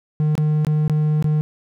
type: tone with dropouts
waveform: triangle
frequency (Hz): 152.4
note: D#3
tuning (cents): -36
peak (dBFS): -13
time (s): 0.2-1.41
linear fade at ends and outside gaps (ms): 0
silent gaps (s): 0.353-0.379 / 0.648-0.668 / 0.879-0.897 / 1.225-1.243
effects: none